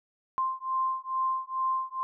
sine beating tone pair, 1046.5 / 1048.8 Hz, C6 / C6, 0 / +4 cents, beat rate 2.3 Hz, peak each -30 / -30 dBFS, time 0.38-2.03 s, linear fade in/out 0 ms, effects none

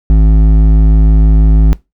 sine tone with hard clipping, 53.1 Hz, G#1, 39 cents sharp, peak -5 dBFS, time 0.1-1.73 s, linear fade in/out 0 ms, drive 10 dB, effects noise-tail reverb RT60 0.2 s tail -20 dB re dry

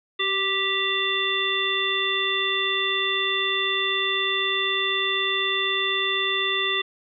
harmonic tone with a mistuned harmonic, 392 Hz, G4, in tune, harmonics 1 / 3 / 5 / 7 / 9, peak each -30 / -30 / -27 / -29 / -25 dBFS, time 0.19-6.82 s, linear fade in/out 10 ms, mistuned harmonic 1, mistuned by -25 cents, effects none

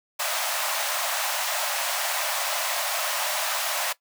pink high-pass noise, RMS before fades -27 dBFS, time 0.19-3.93 s, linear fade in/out 10 ms, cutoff 570 Hz, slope 96 dB/octave, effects noise-tail reverb RT60 0.1 s tail -18 dB re dry

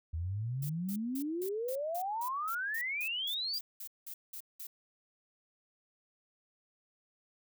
sine exponential sweep, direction up, 77.4 to 4909 Hz, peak -33 dBFS, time 0.13-3.59 s, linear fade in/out 10 ms
violet noise bursts, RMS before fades -44 dBFS, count 16, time 0.62-4.67 s, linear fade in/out 5 ms, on 75 ms, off 190 ms
effects none

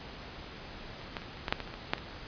clicks, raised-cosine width 0.3 ms, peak -30 / -18 / -30 / -30 / -15 / -9 / -20 / -28 / -26 / -10 / -25 dBFS, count 11, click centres 1.015 / 1.168 / 1.219 / 1.372 / 1.482 / 1.525 / 1.603 / 1.676 / 1.74 / 1.935 / 1.981 s, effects pink hiss -45 dBFS RMS until 2.27 s + resampled to 11025 Hz

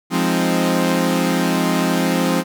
sawtooth chord, F minor seventh, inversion none, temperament equal, 174.61 / 207.7 / 261.6 / 311.1 Hz, F3 / Ab3 / C4 / Eb4, 0 / 0 / 0 / 0 cents, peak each -16 / -19 / -16 / -20 dBFS, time 0.1-2.44 s, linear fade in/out 50 ms, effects none

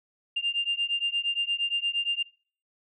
sine beating tone pair, 2794 / 2802.6 Hz, F7 / F7, 0 / +5 cents, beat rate 8.6 Hz, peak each -28 dBFS, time 0.36-2.23 s, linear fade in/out 10 ms, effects noise-tail reverb RT60 0.5 s tail -25 dB re dry + tanh soft clip ceiling -18 dBFS

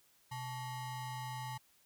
square ring-modulated tone, 502 Hz, B4, 28 cents sharp, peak -38 dBFS, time 0.31-1.58 s, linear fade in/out 10 ms, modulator 375 Hz, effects white hiss -69 dBFS RMS until 1.85 s

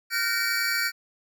square tone cluster, 1404 / 1516 / 1850 / 2298 / 4577 Hz, F6 / F#6 / A#6 / D7 / D8, +9 / +42 / -14 / -38 / -45 cents, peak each -31 dBFS, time 0.1-0.92 s, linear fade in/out 50 ms, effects none

